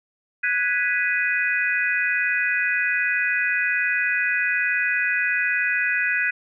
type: chord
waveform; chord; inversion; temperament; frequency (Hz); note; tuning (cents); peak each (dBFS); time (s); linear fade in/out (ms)
sine; G# minor seventh; third; equal; 1480 / 1661.2 / 1975.5 / 2489; F#6 / G#6 / B6 / D#7; 0 / 0 / 0 / 0; -25; 0.43-6.31; 10
effects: none

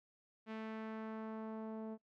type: tone with low-pass filter sweep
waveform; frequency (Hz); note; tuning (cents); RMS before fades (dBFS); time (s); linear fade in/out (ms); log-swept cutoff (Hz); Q
sawtooth; 220; A3; 0; -45; 0.46-1.98; 50; 2600 to 660; 1.1
effects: noise-tail reverb RT60 0.1 s tail -26 dB re dry

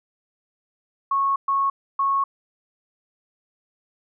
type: tone bursts at uneven times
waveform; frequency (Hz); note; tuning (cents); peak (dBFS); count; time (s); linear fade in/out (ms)
sine; 1100; C#6; -14; -18; 3; 1.11-1.36 / 1.48-1.7 / 1.99-2.24; 5
effects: none

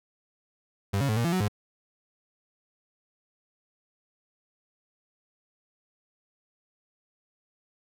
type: tone with pitch steps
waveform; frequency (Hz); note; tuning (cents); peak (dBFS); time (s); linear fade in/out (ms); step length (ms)
35% pulse; 99.1 / 139.1 / 108.3 / 117.4 / 169.7 / 185.4 / 103.4; G2 / C#3 / A2 / A#2 / F3 / F#3 / G#2; +19 / +6 / -27 / +13 / -49 / +4 / -7; -22; 0.93-1.483; 10; 79
effects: none

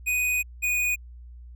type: tone pair in turn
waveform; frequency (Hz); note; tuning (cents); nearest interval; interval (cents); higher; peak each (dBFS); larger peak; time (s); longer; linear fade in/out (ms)
square; 2489 / 2472; D#7 / D#7; 0 / -12; unison; 12; first; -23; neither; 0.06-0.43 / 0.62-0.96; first; 20
effects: added 60 Hz sine -41 dBFS peak until 1.55 s

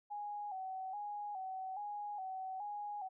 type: tone with vibrato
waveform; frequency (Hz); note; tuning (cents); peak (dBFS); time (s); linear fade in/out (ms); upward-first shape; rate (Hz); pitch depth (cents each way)
sine; 791; G5; +15; -40; 0.1-3.09; 20; square; 1.2; 77
effects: none

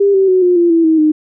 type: tone with pitch steps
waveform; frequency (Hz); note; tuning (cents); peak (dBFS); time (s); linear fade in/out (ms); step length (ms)
sine; 400 / 385.3 / 371.1 / 357.4 / 344.2 / 331.5 / 319.3 / 307.6; G4 / G4 / F#4 / F4 / F4 / E4 / D#4 / D#4; +35 / -30 / +5 / +40 / -25 / +10 / +45 / -20; -7; 0-1.12; 10; 140
effects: none

